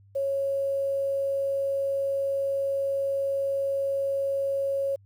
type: tone with quantisation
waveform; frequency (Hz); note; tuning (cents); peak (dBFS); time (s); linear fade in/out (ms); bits
sine; 550; C#5; -14; -24; 0.15-4.96; 10; 9
effects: added 99 Hz sine -53 dBFS peak until 5.05 s